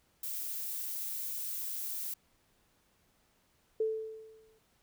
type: noise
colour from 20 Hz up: violet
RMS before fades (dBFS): -38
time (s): 0.23-2.14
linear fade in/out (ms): 5
type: tone with exponential decay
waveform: sine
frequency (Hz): 440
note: A4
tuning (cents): 0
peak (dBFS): -26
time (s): 3.8-4.59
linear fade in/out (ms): 5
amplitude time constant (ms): 170
effects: pink hiss -71 dBFS RMS until 4.82 s